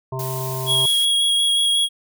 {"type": "harmonic tone", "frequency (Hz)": 130.8, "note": "C3", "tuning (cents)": 0, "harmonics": [1, 3, 5, 7, 8], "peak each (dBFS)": [-26, -31, -33, -34, -35], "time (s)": [0.12, 0.86], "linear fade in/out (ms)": 5}
{"type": "noise", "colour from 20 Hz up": "blue", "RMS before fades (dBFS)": -32, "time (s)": [0.19, 1.05], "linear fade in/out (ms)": 2}
{"type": "tone with vibrato", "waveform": "square", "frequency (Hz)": 3308, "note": "G#7", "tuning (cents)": -8, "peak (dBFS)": -16, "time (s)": [0.66, 1.89], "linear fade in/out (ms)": 50, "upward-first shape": "square", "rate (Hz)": 5.5, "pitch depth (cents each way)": 9}
{"effects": []}